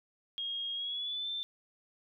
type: tone with pitch glide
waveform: sine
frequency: 3260 to 3555 Hz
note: G#7 to A7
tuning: -33 to +17 cents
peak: -34 dBFS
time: 0.38-1.43 s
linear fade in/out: 0 ms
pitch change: +150 cents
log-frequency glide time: 0.74-1.29 s
effects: none